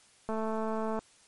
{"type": "click train", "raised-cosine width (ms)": 1, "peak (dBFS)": -21, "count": 155, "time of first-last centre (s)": [0.29, 0.99], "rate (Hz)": 220, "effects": ["white hiss -61 dBFS RMS until 1.27 s", "MP3 48 kbps"]}